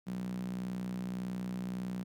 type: tone with high-pass filter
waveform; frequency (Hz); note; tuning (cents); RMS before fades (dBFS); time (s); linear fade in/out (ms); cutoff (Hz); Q
sawtooth; 61.74; B1; 0; -38; 0.06-2.04; 20; 180; 6.4
effects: none